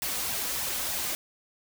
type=noise with flanger; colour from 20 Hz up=white; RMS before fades=-31 dBFS; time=0.02-1.15 s; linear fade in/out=0 ms; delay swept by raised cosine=1.1 to 4.1 ms; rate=3.3 Hz; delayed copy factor=+0.5; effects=none